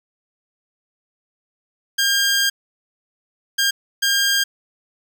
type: tone bursts at uneven times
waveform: 15% pulse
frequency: 1607 Hz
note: G6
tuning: 43 cents sharp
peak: -9 dBFS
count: 3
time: 1.98-2.5 / 3.58-3.71 / 4.02-4.44 s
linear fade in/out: 10 ms
effects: none

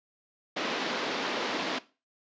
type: band-pass noise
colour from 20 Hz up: pink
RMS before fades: -32 dBFS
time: 0.56-1.79 s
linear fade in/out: 10 ms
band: 240 to 4700 Hz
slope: 24 dB/octave
effects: noise-tail reverb RT60 0.3 s tail -17 dB re dry + resampled to 16000 Hz

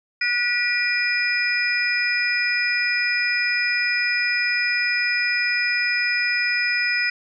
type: tone cluster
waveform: sine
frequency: 1460 / 1943 / 2398 / 5040 Hz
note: F#6 / B6 / D7 / D#8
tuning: -24 / -29 / +36 / +21 cents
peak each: -27 / -23 / -23 / -27 dBFS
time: 0.21-7.1 s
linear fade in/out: 5 ms
effects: none

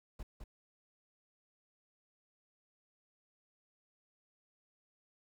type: noise with echo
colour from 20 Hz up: brown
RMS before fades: -43 dBFS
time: 0.19-0.23 s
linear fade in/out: 5 ms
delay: 210 ms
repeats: 1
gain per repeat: -4 dB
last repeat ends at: 0.44 s
effects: none

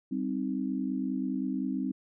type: chord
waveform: sine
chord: C minor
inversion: second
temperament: equal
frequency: 196 / 261.6 / 311.1 Hz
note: G3 / C4 / Eb4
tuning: 0 / 0 / 0 cents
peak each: -34 / -31 / -36 dBFS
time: 0.11-1.92 s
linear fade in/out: 10 ms
effects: none

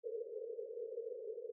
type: band-pass noise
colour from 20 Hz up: white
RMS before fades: -45 dBFS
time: 0.03-1.52 s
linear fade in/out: 20 ms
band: 430 to 490 Hz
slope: 96 dB/octave
effects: none

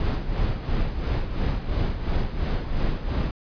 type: noise with tremolo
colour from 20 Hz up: brown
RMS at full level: -22 dBFS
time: 0-3.31 s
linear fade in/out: 2 ms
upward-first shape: sine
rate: 2.9 Hz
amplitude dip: 60%
effects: resampled to 11025 Hz

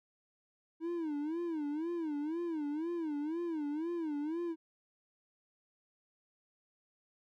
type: tone with vibrato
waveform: triangle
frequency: 316.4 Hz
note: D#4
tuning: 29 cents sharp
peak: -32 dBFS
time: 0.8-4.56 s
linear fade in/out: 50 ms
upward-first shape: sine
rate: 2 Hz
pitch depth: 160 cents each way
effects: none

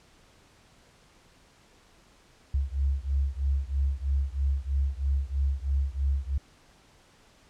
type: beating tone pair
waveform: sine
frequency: 67.4 / 70.5 Hz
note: C#2 / C#2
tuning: -48 / +30 cents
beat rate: 3.1 Hz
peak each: -27 / -28 dBFS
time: 2.54-6.38 s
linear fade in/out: 5 ms
effects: pink hiss -59 dBFS RMS until 7.49 s + low-pass 8000 Hz 12 dB/octave

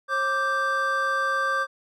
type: tone cluster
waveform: triangle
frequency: 539 / 1174 / 1570 Hz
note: C#5 / D6 / G6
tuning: -49 / -1 / +2 cents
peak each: -29 / -23 / -24 dBFS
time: 0.08-1.67 s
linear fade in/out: 50 ms
effects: none

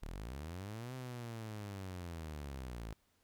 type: linear two-way sweep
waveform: sawtooth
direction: up then down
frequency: 32.7 to 130 to 52.8 Hz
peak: -39 dBFS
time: 0.02-2.93 s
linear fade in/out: 0 ms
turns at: 0.94 s
effects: pink hiss -75 dBFS RMS until 3.23 s

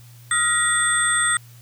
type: tone cluster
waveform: sine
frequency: 1265 / 1406 / 1902 / 3526 / 8320 Hz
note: D#6 / F6 / A#6 / A7 / C9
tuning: +28 / +11 / +34 / +3 / -11 cents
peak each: -27 / -26 / -22 / -28 / -20 dBFS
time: 0.31-1.37 s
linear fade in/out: 2 ms
effects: added 119 Hz sine -43 dBFS peak until 1.61 s + white hiss -52 dBFS RMS until 1.61 s

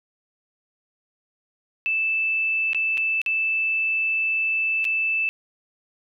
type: tone with dropouts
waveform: sine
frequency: 2637 Hz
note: E7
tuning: in tune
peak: -20 dBFS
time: 1.86-5.29 s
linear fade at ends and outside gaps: 0 ms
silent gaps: 2.732-2.747 / 2.973-2.978 / 3.216-3.262 / 4.844-4.851 s
effects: none

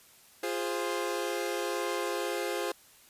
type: chord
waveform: sawtooth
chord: F minor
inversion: none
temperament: equal with one note detuned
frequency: 349.2 / 411.2 / 523.3 Hz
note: F4 / Ab4 / C5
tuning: 0 / -17 / 0 cents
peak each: -31 dBFS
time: 0.43-2.72 s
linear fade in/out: 5 ms
effects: white hiss -58 dBFS RMS until 3.09 s + resampled to 32000 Hz

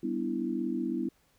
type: chord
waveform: sine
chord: E minor seventh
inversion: first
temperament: equal with one note detuned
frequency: 196 / 247.8 / 293.7 / 329.6 Hz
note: G3 / B3 / D4 / E4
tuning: 0 / +6 / 0 / 0 cents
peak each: -37 / -33 / -37 / -33 dBFS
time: 0.03-1.09 s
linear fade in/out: 5 ms
effects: pink hiss -68 dBFS RMS until 1.38 s

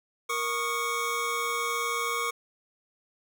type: tone cluster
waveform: square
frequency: 469.9 / 1103 / 1222 / 2231 Hz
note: A#4 / C#6 / D#6 / C#7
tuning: +14 / -9 / -32 / +11 cents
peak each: -36 / -33 / -34 / -33 dBFS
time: 0.29-2.31 s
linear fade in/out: 10 ms
effects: none

